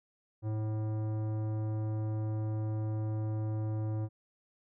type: tone with tanh clipping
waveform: sine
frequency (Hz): 108.4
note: A2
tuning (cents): -25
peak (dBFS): -33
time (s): 0.42-4.09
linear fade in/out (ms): 50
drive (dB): 15
effects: none